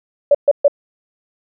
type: tone bursts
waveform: sine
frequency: 573 Hz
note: D5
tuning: 43 cents flat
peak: -6 dBFS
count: 3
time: 0.31-0.681 s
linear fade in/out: 5 ms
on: 37 ms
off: 130 ms
effects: none

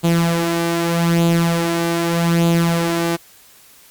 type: tone with flanger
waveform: sawtooth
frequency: 168.7 Hz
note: E3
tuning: 40 cents sharp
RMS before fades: -17 dBFS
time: 0.03-3.17 s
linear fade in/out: 20 ms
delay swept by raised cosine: 0.27 to 3.37 ms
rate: 0.82 Hz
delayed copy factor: +0.55
effects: white hiss -47 dBFS RMS until 3.9 s + Opus 48 kbps

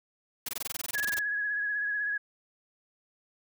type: noise bursts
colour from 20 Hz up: white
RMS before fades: -34 dBFS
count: 16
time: 0.46-1.192 s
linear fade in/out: 5 ms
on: 27 ms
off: 20 ms
type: tone with vibrato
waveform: sine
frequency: 1675 Hz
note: G#6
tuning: 14 cents sharp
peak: -28 dBFS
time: 0.94-2.18 s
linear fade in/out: 10 ms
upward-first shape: triangle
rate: 16 Hz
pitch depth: 40 cents each way
effects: none

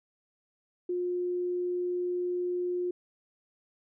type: tone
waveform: sine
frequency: 356.8 Hz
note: F4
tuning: 37 cents sharp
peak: -28 dBFS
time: 0.89-2.91 s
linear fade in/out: 5 ms
effects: none

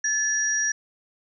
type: tone pair together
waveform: sine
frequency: 1730 / 5729 Hz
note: A6 / F8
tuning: -30 / +43 cents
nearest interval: octave + major sixth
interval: 2073 cents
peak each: -24 dBFS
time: 0.04-0.72 s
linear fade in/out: 5 ms
effects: none

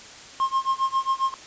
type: tone with tremolo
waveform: triangle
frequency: 1068 Hz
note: C6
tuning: 35 cents sharp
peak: -16 dBFS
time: 0.4-1.34 s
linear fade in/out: 0 ms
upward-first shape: sine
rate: 7.4 Hz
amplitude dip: 95%
effects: white hiss -43 dBFS RMS until 1.46 s + resampled to 16000 Hz

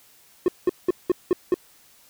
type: tone bursts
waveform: triangle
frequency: 360.3 Hz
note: F#4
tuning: 46 cents flat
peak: -13 dBFS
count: 6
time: 0.46-1.542 s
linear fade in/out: 2 ms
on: 22 ms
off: 190 ms
effects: white hiss -55 dBFS RMS until 2.09 s

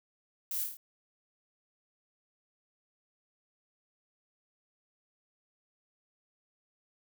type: noise with echo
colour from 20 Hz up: violet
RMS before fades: -36 dBFS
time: 0.51-0.64 s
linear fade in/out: 2 ms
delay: 26 ms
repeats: 5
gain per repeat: -3 dB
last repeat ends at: 0.77 s
effects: none

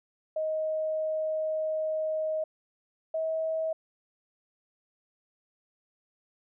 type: tone pair in turn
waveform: sine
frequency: 627 / 640.9 Hz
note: D#5 / E5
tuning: +13 / -49 cents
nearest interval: unison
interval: 38 cents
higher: second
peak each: -27 dBFS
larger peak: neither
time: 0.36-2.44 / 3.14-3.73 s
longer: first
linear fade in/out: 5 ms
effects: none

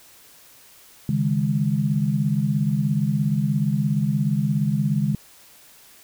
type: chord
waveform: sine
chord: C# suspended second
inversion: none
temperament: equal with one note detuned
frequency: 138.59 / 155.56 / 204.9 Hz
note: C#3 / D#3 / G#3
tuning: 0 / 0 / -23 cents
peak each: -23 dBFS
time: 1.09-5.15 s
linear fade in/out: 2 ms
effects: white hiss -50 dBFS RMS until 6.03 s

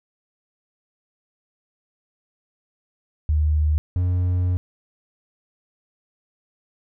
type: tone pair in turn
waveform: sine / triangle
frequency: 76.1 / 90.08 Hz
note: D#2 / F#2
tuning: -38 / -46 cents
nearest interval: minor third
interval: 292 cents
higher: second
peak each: -16 dBFS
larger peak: neither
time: 3.29-3.78 / 3.96-4.57 s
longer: second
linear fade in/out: 0 ms
effects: none

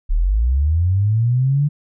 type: linear sweep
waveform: sine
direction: up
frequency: 33.91 to 148.8 Hz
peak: -13 dBFS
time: 0.09-1.69 s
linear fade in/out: 20 ms
effects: none

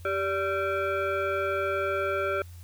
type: tone with frequency modulation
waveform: sine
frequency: 392 Hz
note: G4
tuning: in tune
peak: -25 dBFS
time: 0.05-2.42 s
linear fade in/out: 2 ms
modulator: 972 Hz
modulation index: 1.5
effects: added 87 Hz sine -42 dBFS peak until 2.63 s + white hiss -57 dBFS RMS until 2.63 s

